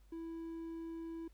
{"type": "tone", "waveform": "triangle", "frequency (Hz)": 329.6, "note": "E4", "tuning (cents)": 0, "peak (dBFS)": -40, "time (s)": [0.12, 1.28], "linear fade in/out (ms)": 5, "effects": ["added 50 Hz sine -60 dBFS peak until 1.33 s", "pink hiss -75 dBFS RMS until 1.33 s"]}